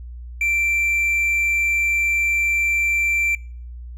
triangle tone, 2349 Hz, D7, in tune, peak -16 dBFS, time 0.41-3.35 s, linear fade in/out 2 ms, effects noise-tail reverb RT60 0.5 s tail -23 dB re dry + added 60 Hz sine -32 dBFS peak until 3.97 s

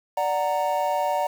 triangle chord, D augmented, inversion none, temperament equal with one note detuned, 587.3 / 740 / 927.5 Hz, D5 / F#5 / A#5, 0 / 0 / -9 cents, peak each -24 dBFS, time 0.17-1.27 s, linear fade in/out 5 ms, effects 7-bit

